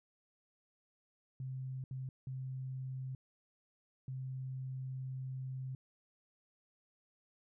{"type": "tone bursts at uneven times", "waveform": "sine", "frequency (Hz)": 130.8, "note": "C3", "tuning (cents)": 0, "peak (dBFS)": -39, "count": 4, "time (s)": [[1.4, 1.84], [1.91, 2.09], [2.27, 3.15], [4.08, 5.75]], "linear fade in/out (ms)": 2, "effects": []}